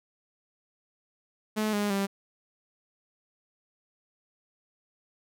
sawtooth tone with pitch steps, 214.9 / 205.9 / 197.29 Hz, A3 / G#3 / G3, -41 / -15 / +11 cents, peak -22 dBFS, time 1.56-2.07 s, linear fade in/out 20 ms, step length 170 ms, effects none

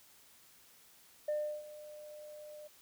sine tone with ADSR envelope, 600 Hz, D5, 37 cents sharp, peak -29 dBFS, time 1.28-2.68 s, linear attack 7 ms, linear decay 340 ms, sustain -18 dB, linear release 14 ms, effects tanh soft clip ceiling -29 dBFS + white hiss -62 dBFS RMS until 2.81 s

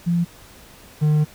sine / triangle tone pair in turn, 172 / 151.61 Hz, F3 / D#3, -26 / -45 cents, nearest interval major second, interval 219 cents, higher first, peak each -16 / -12 dBFS, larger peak second, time 0.06-0.25 / 1.01-1.25 s, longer second, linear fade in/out 20 ms, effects pink hiss -46 dBFS RMS until 1.34 s

